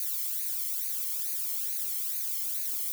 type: noise with flanger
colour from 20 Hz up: violet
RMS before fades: -32 dBFS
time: 0-2.92 s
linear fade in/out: 0 ms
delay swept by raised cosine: 0.46 to 0.96 ms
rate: 2.3 Hz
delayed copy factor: +0.9
effects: none